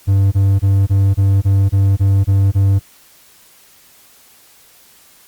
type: tone bursts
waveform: triangle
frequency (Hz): 98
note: G2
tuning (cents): 0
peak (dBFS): -7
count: 10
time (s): 0.07-2.795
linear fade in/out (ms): 20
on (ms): 250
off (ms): 25
effects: white hiss -47 dBFS RMS until 5.27 s + Opus 48 kbps